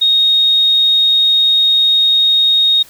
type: tone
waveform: sine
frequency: 3729 Hz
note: A#7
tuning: in tune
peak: -8 dBFS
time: 0.01-2.83 s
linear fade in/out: 10 ms
effects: white hiss -42 dBFS RMS until 2.89 s